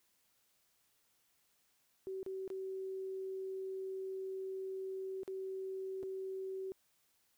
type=tone with dropouts; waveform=sine; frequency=381.3 Hz; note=G4; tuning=48 cents flat; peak=-39 dBFS; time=2.07-6.72 s; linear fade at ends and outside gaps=0 ms; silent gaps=2.23-2.263 / 2.478-2.502 / 5.233-5.278 / 6.029-6.034 s; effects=white hiss -75 dBFS RMS until 7.37 s